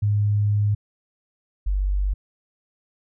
sine tone pair in turn, 103.6 / 48.37 Hz, G#2 / G1, -4 / -22 cents, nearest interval octave + minor second, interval 1318 cents, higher first, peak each -17 / -19 dBFS, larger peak first, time 0.02-0.75 / 1.66-2.14 s, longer first, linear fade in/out 10 ms, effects none

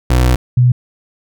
30% pulse / sine tone pair in turn, 62.2 / 123.86 Hz, B1 / B2, +13 / +5 cents, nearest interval octave, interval 1192 cents, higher second, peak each -6 dBFS, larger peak neither, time 0.1-0.36 / 0.57-0.72 s, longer first, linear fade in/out 5 ms, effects none

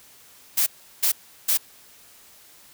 blue noise bursts, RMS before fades -20 dBFS, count 3, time 0.57-1.575 s, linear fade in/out 10 ms, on 95 ms, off 360 ms, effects white hiss -51 dBFS RMS until 2.73 s

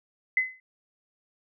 sine tone with exponential decay, 2035 Hz, C7, 49 cents flat, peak -17 dBFS, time 0.37-0.6 s, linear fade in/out 2 ms, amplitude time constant 48 ms, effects none

